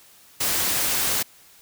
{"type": "noise", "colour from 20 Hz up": "white", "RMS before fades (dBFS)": -23, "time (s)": [0.4, 1.23], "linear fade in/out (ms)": 10, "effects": ["white hiss -52 dBFS RMS until 1.61 s"]}